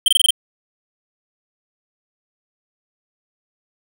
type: tone bursts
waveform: square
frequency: 3136 Hz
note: G7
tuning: in tune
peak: -10 dBFS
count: 6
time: 0.06-0.306 s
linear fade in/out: 2 ms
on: 21 ms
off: 24 ms
effects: none